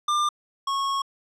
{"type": "tone pair in turn", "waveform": "square", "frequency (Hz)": [1196, 1098], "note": ["D6", "C#6"], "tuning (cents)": [31, -17], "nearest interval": "minor second", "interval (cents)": 148, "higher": "first", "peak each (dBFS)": [-21, -24], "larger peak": "first", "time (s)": [[0.08, 0.29], [0.67, 1.02]], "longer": "second", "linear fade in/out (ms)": 5, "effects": ["low-pass 7000 Hz 12 dB/octave"]}